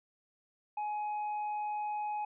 sine tone with tanh clipping, 840 Hz, G#5, 19 cents sharp, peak -34 dBFS, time 0.77-2.25 s, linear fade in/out 5 ms, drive 4 dB, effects resampled to 8000 Hz

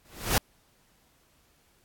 pink noise with exponential growth, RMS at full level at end -20 dBFS, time 0.05-0.38 s, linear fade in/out 2 ms, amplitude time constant 70 ms, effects pink hiss -65 dBFS RMS until 1.84 s + AAC 64 kbps

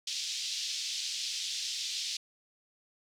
white band-pass noise, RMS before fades -36 dBFS, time 0.07-2.17 s, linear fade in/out 5 ms, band 3100 to 5700 Hz, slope 24 dB/octave, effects none

